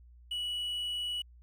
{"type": "tone with quantisation", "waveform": "triangle", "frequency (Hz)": 2938, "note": "F#7", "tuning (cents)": -13, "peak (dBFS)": -31, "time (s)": [0.31, 1.22], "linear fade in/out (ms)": 5, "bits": 10, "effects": ["added 60 Hz sine -53 dBFS peak until 1.42 s"]}